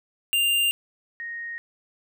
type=tone pair in turn; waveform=square / sine; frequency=2794 / 1864.8 Hz; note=F7 / A#6; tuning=0 / 0 cents; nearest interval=perfect fifth; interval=700 cents; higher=first; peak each=-20 / -31 dBFS; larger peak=first; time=0.33-0.71 / 1.2-1.58 s; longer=neither; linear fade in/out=0 ms; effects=none